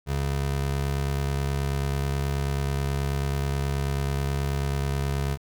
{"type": "tone pair together", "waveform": "square", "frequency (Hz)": [69.3, 138.6], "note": ["C#2", "C#3"], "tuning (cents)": [0, 0], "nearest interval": "octave", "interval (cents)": 1200, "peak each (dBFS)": -28, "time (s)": [0.06, 5.38], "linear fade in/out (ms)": 50, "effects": []}